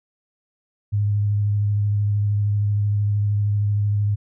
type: tone with vibrato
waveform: sine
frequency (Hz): 103.1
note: G#2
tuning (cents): -12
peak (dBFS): -17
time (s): 0.92-4.16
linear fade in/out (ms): 20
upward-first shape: sine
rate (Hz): 13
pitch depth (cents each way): 17
effects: none